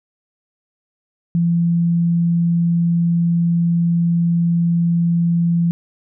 sine tone, 170 Hz, F3, 46 cents flat, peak -13 dBFS, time 1.35-5.71 s, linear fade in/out 0 ms, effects none

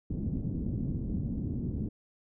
white low-pass noise, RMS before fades -33 dBFS, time 0.1-1.89 s, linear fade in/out 5 ms, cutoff 250 Hz, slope 24 dB/octave, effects none

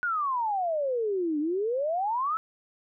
sine exponential two-way sweep, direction down then up, 1480 to 289.7 to 1332 Hz, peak -25 dBFS, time 0.03-2.37 s, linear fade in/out 0 ms, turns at 1.39 s, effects none

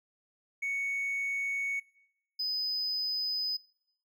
triangle tone pair in turn, 2223 / 5011 Hz, C#7 / D#8, +4 / +11 cents, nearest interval octave + major second, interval 1407 cents, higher second, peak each -28 dBFS, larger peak neither, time 0.62-1.8 / 2.39-3.57 s, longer neither, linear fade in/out 10 ms, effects noise-tail reverb RT60 0.8 s tail -23 dB re dry + tanh soft clip ceiling -25 dBFS

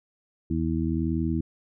harmonic tone, 80.9 Hz, E2, 32 cents flat, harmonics 1 / 2 / 3 / 4, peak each -29 / -29 / -29 / -29 dBFS, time 0.5-1.41 s, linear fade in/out 5 ms, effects none

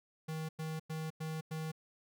square tone bursts, 158.2 Hz, D#3, 29 cents sharp, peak -38 dBFS, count 5, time 0.28-1.718 s, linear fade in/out 10 ms, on 210 ms, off 97 ms, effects none

